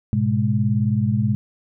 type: tone cluster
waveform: sine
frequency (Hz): 107.3 / 126 / 208.4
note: A2 / B2 / G#3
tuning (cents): -43 / +35 / +6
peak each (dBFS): -21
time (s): 0.13-1.35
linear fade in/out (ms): 0
effects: none